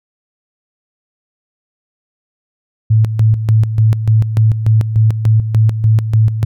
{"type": "tone with tremolo", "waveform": "sine", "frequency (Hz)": 110, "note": "A2", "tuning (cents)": 0, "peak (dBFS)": -6, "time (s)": [2.9, 6.45], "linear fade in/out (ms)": 10, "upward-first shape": "square", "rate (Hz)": 3.4, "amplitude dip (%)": 65, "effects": []}